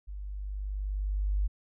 sine tone with level ramp, 49.69 Hz, G1, 24 cents sharp, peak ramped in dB -37 to -24 dBFS, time 0.07-1.48 s, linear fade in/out 20 ms, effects none

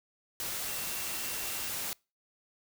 sine tone in noise, 2720 Hz, F7, 46 cents flat, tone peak -47 dBFS, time 0.68-1.69 s, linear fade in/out 0 ms, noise white, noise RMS -36 dBFS, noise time 0.4-1.93 s, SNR -14 dB, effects noise-tail reverb RT60 0.3 s tail -26 dB re dry

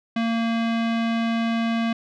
square tone with low-pass filter, 229.1 Hz, A#3, 30 cents flat, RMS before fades -23 dBFS, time 0.16-1.93 s, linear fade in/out 5 ms, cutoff 3100 Hz, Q 1.4, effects none

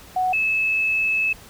sine tone pair in turn, 740 / 2602 Hz, F#5 / E7, 0 / -23 cents, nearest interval octave + minor seventh, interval 2177 cents, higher second, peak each -18 / -18 dBFS, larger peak neither, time 0.16-0.33 / 0.33-1.33 s, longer second, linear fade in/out 5 ms, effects pink hiss -45 dBFS RMS until 1.49 s

